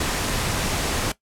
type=noise; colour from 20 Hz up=pink; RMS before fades=-24 dBFS; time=0-1.12 s; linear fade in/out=5 ms; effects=noise-tail reverb RT60 0.1 s tail -17 dB re dry + low-pass 11000 Hz 12 dB/octave